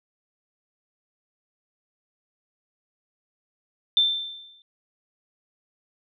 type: tone with exponential decay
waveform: sine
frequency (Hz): 3559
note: A7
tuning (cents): +19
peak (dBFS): -14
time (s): 3.97-4.62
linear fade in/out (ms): 1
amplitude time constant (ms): 140
effects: none